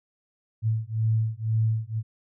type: beating tone pair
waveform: sine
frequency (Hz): 110 / 112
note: A2 / A2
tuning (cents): 0 / +31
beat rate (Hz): 2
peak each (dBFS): -25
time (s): 0.62-2.03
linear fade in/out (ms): 50
effects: none